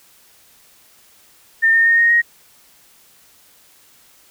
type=tone with pitch steps; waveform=sine; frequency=1810 / 1826.8 / 1843.8 / 1860.9 / 1878.2 Hz; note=A6 / A#6 / A#6 / A#6 / A#6; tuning=+48 / -36 / -19 / -3 / +13 cents; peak=-10 dBFS; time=1.62-2.22 s; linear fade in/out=20 ms; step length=120 ms; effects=white hiss -51 dBFS RMS until 4.3 s